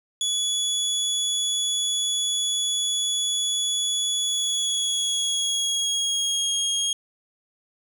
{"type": "tone with pitch glide", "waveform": "25% pulse", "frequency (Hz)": [3402, 3263], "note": ["G#7", "G#7"], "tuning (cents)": [41, -31], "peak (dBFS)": -18, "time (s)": [0.21, 6.93], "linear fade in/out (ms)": 2, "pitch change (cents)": -72, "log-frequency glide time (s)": [4.16, 6.54], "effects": []}